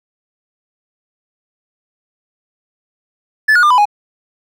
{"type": "tone with pitch steps", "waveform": "triangle", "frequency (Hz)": [1737, 1443.9, 1200.2, 997.6, 829.3], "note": ["A6", "F#6", "D6", "B5", "G#5"], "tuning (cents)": [-23, -43, 37, 17, -3], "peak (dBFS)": -5, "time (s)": [3.48, 3.855], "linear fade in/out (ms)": 10, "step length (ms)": 75, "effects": []}